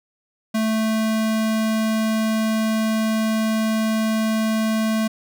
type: tone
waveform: square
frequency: 220 Hz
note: A3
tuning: in tune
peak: -19 dBFS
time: 0.54-5.08 s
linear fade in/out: 10 ms
effects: none